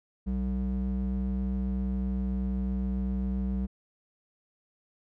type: ring-modulated tone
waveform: triangle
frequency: 127 Hz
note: B2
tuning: 49 cents sharp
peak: -22 dBFS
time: 0.26-3.67 s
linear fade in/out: 20 ms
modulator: 65.4 Hz
effects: none